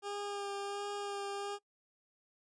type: tone with vibrato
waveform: 20% pulse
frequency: 403.7 Hz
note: G#4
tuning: 49 cents flat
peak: -33 dBFS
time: 0.02-1.59 s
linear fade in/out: 50 ms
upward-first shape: sine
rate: 1.4 Hz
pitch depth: 17 cents each way
effects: noise-tail reverb RT60 0.1 s tail -22 dB re dry + resampled to 22050 Hz